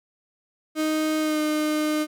35% pulse tone with pitch glide, 311.1 to 305.2 Hz, D#4 to D#4, 0 to -33 cents, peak -20 dBFS, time 0.75-2.07 s, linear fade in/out 50 ms, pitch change -33 cents, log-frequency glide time 1.2-1.4 s, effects none

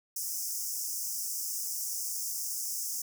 pink high-pass noise, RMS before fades -35 dBFS, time 0.16-3.02 s, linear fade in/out 5 ms, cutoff 5200 Hz, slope 96 dB/octave, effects none

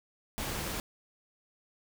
pink noise with amplitude modulation, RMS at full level -34 dBFS, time 0.38-0.8 s, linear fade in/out 0 ms, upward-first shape sine, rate 247 Hz, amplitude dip 40%, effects none

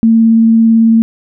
sine tone with vibrato, 226.1 Hz, A3, 47 cents sharp, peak -4 dBFS, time 0.03-1.02 s, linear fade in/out 0 ms, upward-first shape sine, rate 18 Hz, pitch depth 10 cents each way, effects none

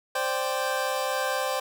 25% pulse chord, C suspended second, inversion none, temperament equal, 523.3 / 587.3 / 784 Hz, C5 / D5 / G5, 0 / 0 / 0 cents, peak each -25 / -28 / -27 dBFS, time 0.15-1.6 s, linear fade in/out 5 ms, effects none

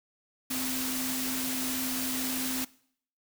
sine tone in noise, 258.4 Hz, C4, 21 cents flat, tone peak -34 dBFS, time 0.5-2.65 s, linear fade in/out 10 ms, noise white, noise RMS -33 dBFS, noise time 0.5-2.65 s, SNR -4 dB, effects noise-tail reverb RT60 0.6 s tail -21 dB re dry

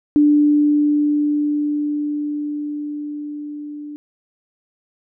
sine tone with level ramp, 295.2 Hz, D4, 9 cents sharp, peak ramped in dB -9 to -29 dBFS, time 0.16-3.96 s, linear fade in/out 0 ms, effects none

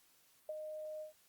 sine tone with ADSR envelope, 617 Hz, D#5, 15 cents flat, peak -37 dBFS, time 0.49-1.13 s, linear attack 3 ms, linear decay 32 ms, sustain -5 dB, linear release 120 ms, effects white hiss -69 dBFS RMS until 1.28 s + Opus 48 kbps

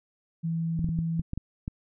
sine tone, 164.81 Hz, E3, in tune, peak -26 dBFS, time 0.43-1.22 s, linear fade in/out 20 ms
clicks, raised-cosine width 5 ms, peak -19 dBFS, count 8, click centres 0.792 / 0.844 / 0.89 / 0.989 / 1.195 / 1.334 / 1.376 / 1.679 s
effects none

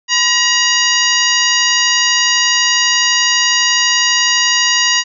harmonic tone with a mistuned harmonic, 952 Hz, A#5, 36 cents sharp, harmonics 1 / 2 / 3 / 4 / 5 / 6 / 7, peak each -22 / -16 / -16 / -22 / -17 / -20 / -19 dBFS, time 0.08-5.04 s, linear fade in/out 50 ms, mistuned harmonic 1, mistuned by +110 cents, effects none

